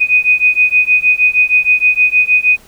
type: beating tone pair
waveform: sine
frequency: 2489 / 2495.4 Hz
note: D#7 / D#7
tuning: 0 / +4 cents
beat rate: 6.4 Hz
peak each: -11 dBFS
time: 0-2.57 s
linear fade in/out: 20 ms
effects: pink hiss -44 dBFS RMS until 2.67 s